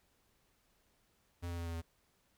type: tone with pitch steps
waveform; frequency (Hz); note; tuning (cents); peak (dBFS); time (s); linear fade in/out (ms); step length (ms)
square; 86.8 / 85.8 / 84.82 / 83.84 / 82.88; F2 / F2 / E2 / E2 / E2; -10 / -30 / +50 / +30 / +10; -39; 1.42-1.82; 20; 80
effects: pink hiss -74 dBFS RMS until 2.37 s